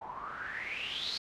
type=noise with low-pass filter sweep; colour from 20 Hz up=white; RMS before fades=-39 dBFS; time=0.01-1.18 s; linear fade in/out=10 ms; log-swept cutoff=850 to 4500 Hz; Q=8.9; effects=none